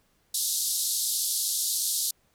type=band-pass noise; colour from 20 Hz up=white; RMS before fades=-28 dBFS; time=0.34-2.11 s; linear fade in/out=5 ms; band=3700 to 13000 Hz; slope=48 dB/octave; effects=pink hiss -68 dBFS RMS until 2.34 s